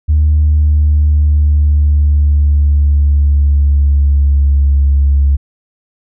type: tone with pitch glide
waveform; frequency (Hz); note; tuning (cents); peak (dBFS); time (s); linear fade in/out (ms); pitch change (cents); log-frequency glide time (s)
sine; 75.7 to 69.82; D#2 to C#2; -47 to +13; -5; 0.08-5.37; 20; -140; 0.32-4.75
effects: tanh soft clip ceiling -3 dBFS